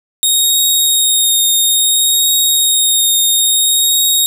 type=tone with vibrato; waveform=15% pulse; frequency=3729 Hz; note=A#7; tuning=in tune; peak=-3 dBFS; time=0.23-4.26 s; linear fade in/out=0 ms; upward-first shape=triangle; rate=0.59 Hz; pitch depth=17 cents each way; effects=none